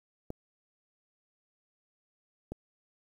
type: clicks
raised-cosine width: 2 ms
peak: -24 dBFS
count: 2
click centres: 0.304 / 2.52 s
effects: 9-bit